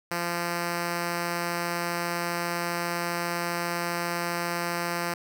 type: tone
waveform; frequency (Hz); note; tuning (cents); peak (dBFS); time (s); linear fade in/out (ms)
5% pulse; 172.5; F3; -21; -16; 0.11-5.14; 5
effects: none